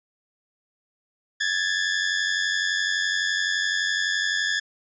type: tone pair together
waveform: sawtooth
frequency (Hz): 1663 / 1754.8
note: G#6 / A6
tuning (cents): +2 / -5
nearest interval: minor second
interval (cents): 93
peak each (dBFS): -22 / -21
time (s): 1.4-4.6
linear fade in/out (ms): 10
effects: resampled to 16000 Hz